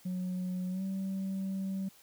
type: tone with pitch glide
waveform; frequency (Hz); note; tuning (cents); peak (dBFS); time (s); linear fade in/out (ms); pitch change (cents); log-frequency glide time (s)
sine; 182.8 to 192.22; F#3 to G3; -21 to -34; -30; 0.05-1.89; 10; +87; 0.7-0.83
effects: tanh soft clip ceiling -31 dBFS + white hiss -60 dBFS RMS until 2.02 s